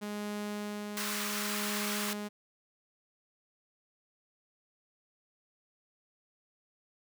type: tone with tremolo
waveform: sawtooth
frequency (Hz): 207.7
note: G#3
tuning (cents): 0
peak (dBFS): -31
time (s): 0.01-2.29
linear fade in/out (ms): 20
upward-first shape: sine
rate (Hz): 0.67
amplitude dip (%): 35
type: high-pass noise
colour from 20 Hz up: pink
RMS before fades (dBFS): -36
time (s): 0.97-2.13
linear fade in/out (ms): 0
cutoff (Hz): 1000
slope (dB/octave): 96
effects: none